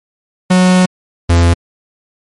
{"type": "tone pair in turn", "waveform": "45% pulse", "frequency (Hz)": [183.2, 85.44], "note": ["F#3", "F2"], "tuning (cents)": [-17, -37], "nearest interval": "octave + minor second", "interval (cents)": 1320, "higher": "first", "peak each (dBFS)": -6, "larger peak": "neither", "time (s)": [[0.5, 0.86], [1.29, 1.54]], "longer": "first", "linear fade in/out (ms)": 10, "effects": ["MP3 48 kbps"]}